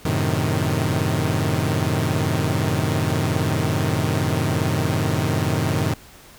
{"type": "chord", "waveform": "sawtooth", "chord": "F# diminished seventh", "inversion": "none", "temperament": "equal", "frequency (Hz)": [92.5, 110, 130.81, 155.56], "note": ["F#2", "A2", "C3", "Eb3"], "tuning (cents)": [0, 0, 0, 0], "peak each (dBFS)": [-21, -21, -21, -20], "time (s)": [0.05, 5.94], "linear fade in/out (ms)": 5, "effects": ["pink hiss -46 dBFS RMS until 6.38 s"]}